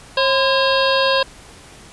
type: harmonic tone with a mistuned harmonic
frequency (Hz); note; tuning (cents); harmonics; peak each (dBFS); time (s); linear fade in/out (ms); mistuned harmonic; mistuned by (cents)
540; C#5; -45; 1 / 2 / 3 / 5 / 6 / 7 / 8 / 9; -17 / -20 / -22 / -24 / -25 / -25 / -26 / -27; 0.17-1.23; 5; 2; -92
effects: pink hiss -42 dBFS RMS until 1.92 s + resampled to 24000 Hz